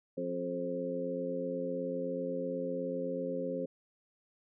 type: harmonic tone with a mistuned harmonic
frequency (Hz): 88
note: F2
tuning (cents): +14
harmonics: 2 / 3 / 4 / 5 / 6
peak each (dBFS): -42 / -39 / -46 / -40 / -36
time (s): 0.17-3.66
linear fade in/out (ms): 10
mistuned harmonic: 5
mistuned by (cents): -36
effects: none